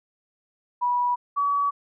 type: tone pair in turn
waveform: sine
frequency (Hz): 976 / 1137.6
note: B5 / C#6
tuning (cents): -21 / +45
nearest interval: minor third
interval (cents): 266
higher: second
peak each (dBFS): -20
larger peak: neither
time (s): 0.81-1.16 / 1.36-1.71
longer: neither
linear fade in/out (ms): 20
effects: none